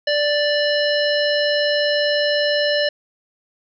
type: harmonic tone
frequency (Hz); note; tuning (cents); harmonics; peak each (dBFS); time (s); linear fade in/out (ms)
587.3; D5; 0; 1 / 3 / 5 / 7 / 9; -18 / -23 / -25 / -26 / -28; 0.07-2.89; 5
effects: none